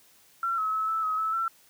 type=tone with pitch steps; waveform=sine; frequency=1358 / 1286 / 1296 / 1315 / 1272 / 1305 / 1344 Hz; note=F6 / E6 / E6 / E6 / D#6 / E6 / E6; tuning=-49 / -43 / -30 / -5 / +38 / -18 / +33 cents; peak=-25 dBFS; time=0.43-1.48 s; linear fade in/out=2 ms; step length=150 ms; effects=white hiss -59 dBFS RMS until 1.69 s + high-pass 60 Hz 12 dB/octave